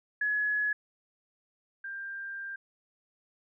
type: tone pair in turn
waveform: sine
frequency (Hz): 1692 / 1589.7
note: G#6 / G6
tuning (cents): +32 / +24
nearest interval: minor second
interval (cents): 108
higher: first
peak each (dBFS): -26 / -36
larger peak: first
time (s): 0.21-0.73 / 1.84-2.56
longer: second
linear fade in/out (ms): 5
effects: none